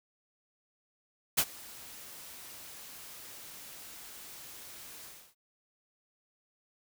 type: noise with ADSR envelope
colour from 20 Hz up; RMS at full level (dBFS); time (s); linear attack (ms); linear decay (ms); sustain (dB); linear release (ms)
white; -24; 1.37-5.35; 15; 59; -24; 300
effects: none

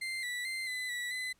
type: tone with pitch steps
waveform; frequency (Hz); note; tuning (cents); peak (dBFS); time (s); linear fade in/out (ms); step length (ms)
35% pulse; 2087 / 1962 / 2081 / 2010 / 1952 / 2017; C7 / B6 / C7 / B6 / B6 / B6; -5 / -12 / -10 / +30 / -21 / +36; -33; 0.01-1.33; 10; 220
effects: pink hiss -70 dBFS RMS until 1.39 s + low-pass 12000 Hz 12 dB/octave

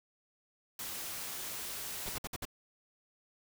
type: noise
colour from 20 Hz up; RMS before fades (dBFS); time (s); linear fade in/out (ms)
white; -41; 0.79-2.18; 2
type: noise bursts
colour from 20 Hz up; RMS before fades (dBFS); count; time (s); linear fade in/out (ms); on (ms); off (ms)
pink; -39; 5; 2.06-2.453; 5; 33; 57
effects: none

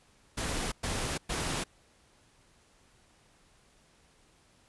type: noise bursts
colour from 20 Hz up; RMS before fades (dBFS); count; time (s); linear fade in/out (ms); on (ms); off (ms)
pink; -33; 3; 0.37-1.64; 10; 350; 110
effects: pink hiss -64 dBFS RMS until 4.68 s + resampled to 24000 Hz

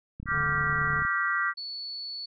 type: click train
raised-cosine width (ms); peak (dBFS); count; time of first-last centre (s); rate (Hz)
5; -27; 30; 0.2-1.05; 34.1
type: chord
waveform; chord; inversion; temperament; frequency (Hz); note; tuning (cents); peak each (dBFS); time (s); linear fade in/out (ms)
sine; G dominant seventh; second; equal with one note detuned; 1174.7 / 1396.9 / 1568 / 1936; D6 / F6 / G6 / B6; 0 / 0 / 0 / -35; -30; 0.26-1.54; 50
type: harmonic tone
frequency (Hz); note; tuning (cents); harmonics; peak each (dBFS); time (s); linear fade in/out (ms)
145.9; D3; -11; 1 / 3 / 5 / 7 / 8; -33 / -43 / -47 / -50 / -51; 0.3-1.04; 50
type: tone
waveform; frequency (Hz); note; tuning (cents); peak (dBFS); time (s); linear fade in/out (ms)
sine; 4435; C#8; 0; -34; 1.57-2.26; 10
effects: none

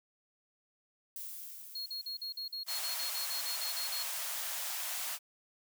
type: noise with exponential decay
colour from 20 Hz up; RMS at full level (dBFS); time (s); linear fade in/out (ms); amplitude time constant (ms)
violet; -42; 1.16-4.02; 1; 620
type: tone bursts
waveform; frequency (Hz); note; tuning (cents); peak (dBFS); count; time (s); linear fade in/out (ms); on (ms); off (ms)
triangle; 4293; C8; +44; -36; 15; 1.75-4.03; 5; 110; 45
type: high-pass noise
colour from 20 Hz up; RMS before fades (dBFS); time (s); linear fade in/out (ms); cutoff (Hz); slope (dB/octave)
white; -38; 2.66-5.19; 50; 580; 48
effects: none

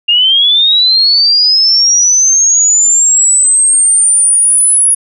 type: linear sweep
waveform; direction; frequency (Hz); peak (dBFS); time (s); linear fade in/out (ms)
sine; up; 2794 to 10450; -5; 0.08-4.95; 10
effects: none

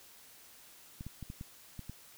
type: clicks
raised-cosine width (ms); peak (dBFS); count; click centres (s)
5; -30; 7; 1.009 / 1.066 / 1.227 / 1.301 / 1.411 / 1.793 / 1.896
effects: white hiss -57 dBFS RMS until 2.17 s

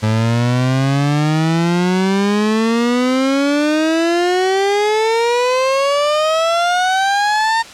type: exponential sweep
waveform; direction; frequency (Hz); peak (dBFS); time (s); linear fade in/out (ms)
30% pulse; up; 107.2 to 920; -10; 0.02-7.63; 20
effects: white hiss -35 dBFS RMS until 7.73 s + low-pass 6000 Hz 12 dB/octave

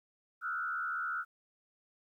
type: tone with frequency modulation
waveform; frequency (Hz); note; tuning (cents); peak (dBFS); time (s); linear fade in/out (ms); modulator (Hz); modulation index
sine; 1396.9; F6; 0; -33; 0.41-1.25; 50; 74.9; 1.3
effects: 12-bit

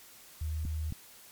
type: tone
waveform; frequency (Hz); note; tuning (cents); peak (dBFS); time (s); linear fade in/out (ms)
sine; 77.78; D#2; 0; -31; 0.41-0.91; 5
type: clicks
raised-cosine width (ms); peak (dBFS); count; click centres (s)
5; -25; 2; 0.652 / 0.924
effects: white hiss -54 dBFS RMS until 1.31 s + MP3 96 kbps

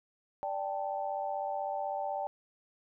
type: chord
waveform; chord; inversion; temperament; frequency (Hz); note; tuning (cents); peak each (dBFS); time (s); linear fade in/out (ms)
sine; D suspended fourth; none; equal; 587.3 / 784 / 880; D5 / G5 / A5; 0 / 0 / 0; -37 / -35 / -39; 0.43-2.27; 0
effects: none

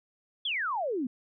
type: exponential sweep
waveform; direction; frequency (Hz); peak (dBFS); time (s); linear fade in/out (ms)
sine; down; 3520 to 233.1; -28; 0.45-1.07; 5
effects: none

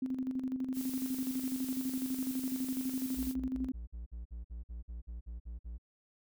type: tone with tremolo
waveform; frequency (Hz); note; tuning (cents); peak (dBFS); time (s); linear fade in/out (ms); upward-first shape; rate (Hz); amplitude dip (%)
sine; 259.4; C4; -15; -31; 0.02-3.72; 5; square; 12; 55
type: noise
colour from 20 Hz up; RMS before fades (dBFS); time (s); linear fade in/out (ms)
blue; -45; 0.73-3.35; 50
type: tone bursts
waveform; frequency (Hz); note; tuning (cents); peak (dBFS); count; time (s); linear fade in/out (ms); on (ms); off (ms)
triangle; 58; A#1; -8; -38; 14; 3.16-5.783; 20; 140; 51
effects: none

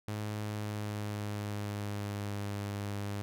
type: tone with pitch glide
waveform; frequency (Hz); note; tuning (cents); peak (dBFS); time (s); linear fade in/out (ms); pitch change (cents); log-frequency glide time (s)
sawtooth; 105.6 to 101.53; G#2 to G#2; +29 to -39; -31; 0.08-3.22; 0; -68; 0.4-2.46
effects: none

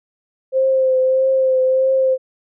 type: tone with vibrato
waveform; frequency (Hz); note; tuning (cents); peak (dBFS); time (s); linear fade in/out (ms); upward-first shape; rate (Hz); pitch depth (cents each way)
sine; 523.3; C5; 0; -12; 0.52-2.18; 50; triangle; 1.6; 26
effects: none

